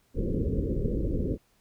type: low-pass noise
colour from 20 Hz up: pink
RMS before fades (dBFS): -28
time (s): 0.14-1.38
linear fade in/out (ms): 50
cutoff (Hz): 530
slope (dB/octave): 96
effects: pink hiss -67 dBFS RMS until 1.6 s